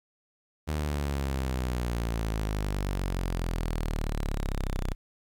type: exponential sweep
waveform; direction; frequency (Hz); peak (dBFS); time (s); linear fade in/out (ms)
sawtooth; down; 77.3 to 30.87; -24; 0.67-4.95; 20
effects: 11-bit